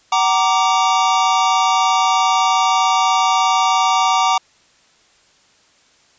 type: chord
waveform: square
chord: Gb augmented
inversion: none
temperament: equal with one note detuned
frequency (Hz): 755.5 / 932.3 / 1174.7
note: Gb5 / Bb5 / D6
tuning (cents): +36 / 0 / 0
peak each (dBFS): -18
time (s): 0.12-4.38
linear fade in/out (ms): 5
effects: white hiss -54 dBFS RMS until 6.18 s + resampled to 16000 Hz